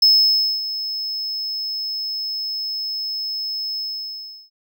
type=tone with ADSR envelope; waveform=triangle; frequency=5200 Hz; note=E8; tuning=24 cents flat; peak=-8 dBFS; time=0.02-4.5 s; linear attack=6 ms; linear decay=580 ms; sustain=-14 dB; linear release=720 ms; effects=none